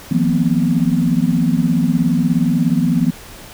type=tone cluster; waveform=sine; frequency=162 / 178.8 / 233.6 / 253.1 Hz; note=E3 / F3 / A#3 / B3; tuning=-30 / +41 / +4 / +43 cents; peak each=-18 dBFS; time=0.11-3.11 s; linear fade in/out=5 ms; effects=pink hiss -37 dBFS RMS until 3.53 s